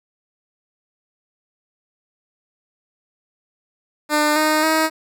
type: tone with pitch steps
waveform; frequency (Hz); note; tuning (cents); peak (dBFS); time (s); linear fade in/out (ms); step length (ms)
10% pulse; 300.4 / 308.5 / 316.8; D4 / D#4 / D#4; +39 / -15 / +31; -7; 4.09-4.9; 50; 270
effects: none